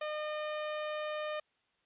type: tone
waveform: sawtooth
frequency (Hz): 608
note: D#5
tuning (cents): -40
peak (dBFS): -31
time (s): 0.01-1.4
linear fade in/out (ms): 5
effects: white hiss -75 dBFS RMS until 1.85 s + resampled to 8000 Hz